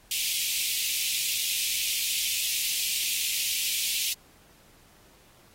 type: high-pass noise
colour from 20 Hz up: pink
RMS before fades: -29 dBFS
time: 0.11-4.13 s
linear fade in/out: 2 ms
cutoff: 2400 Hz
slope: 48 dB/octave
effects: pink hiss -58 dBFS RMS until 5.54 s + AAC 48 kbps